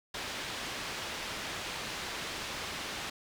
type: low-pass noise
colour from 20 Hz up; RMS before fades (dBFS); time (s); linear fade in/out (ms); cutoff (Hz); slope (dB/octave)
white; -39; 0.14-3.1; 5; 3900; 12
effects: none